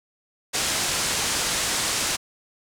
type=low-pass noise; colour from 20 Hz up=white; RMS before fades=-25 dBFS; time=0.53-2.17 s; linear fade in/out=20 ms; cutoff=9000 Hz; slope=24 dB/octave; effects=none